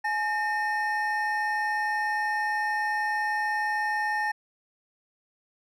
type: tone pair together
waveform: triangle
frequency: 846 / 1816.6 Hz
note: G#5 / A#6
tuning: +32 / -45 cents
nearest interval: octave + minor second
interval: 1323 cents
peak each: -26 dBFS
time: 0.04-4.32 s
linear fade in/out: 10 ms
effects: none